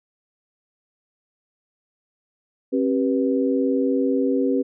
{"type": "tone cluster", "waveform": "sine", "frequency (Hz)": [268.8, 388.8, 489.1], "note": ["C4", "G4", "B4"], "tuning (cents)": [47, -14, -17], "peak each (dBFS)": [-20, -24, -24], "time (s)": [2.72, 4.63], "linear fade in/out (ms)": 20, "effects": []}